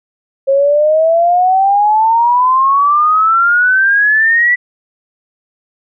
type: exponential sweep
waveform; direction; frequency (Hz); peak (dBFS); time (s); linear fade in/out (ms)
sine; up; 538 to 1975.5; -7; 0.47-4.56; 20
effects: none